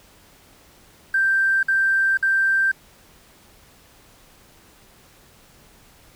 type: tone bursts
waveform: triangle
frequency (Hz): 1570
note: G6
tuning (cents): +2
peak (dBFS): -12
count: 3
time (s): 1.14-2.716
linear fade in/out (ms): 5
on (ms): 490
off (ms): 53
effects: tanh soft clip ceiling -14 dBFS + pink hiss -52 dBFS RMS until 6.15 s